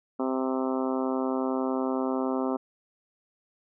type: harmonic tone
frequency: 130.81 Hz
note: C3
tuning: in tune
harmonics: 2 / 3 / 4 / 5 / 6 / 7 / 8 / 9 / 10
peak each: -28 / -32 / -34 / -36 / -38 / -39 / -40 / -41 / -42 dBFS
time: 0.19-2.57 s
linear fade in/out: 10 ms
effects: none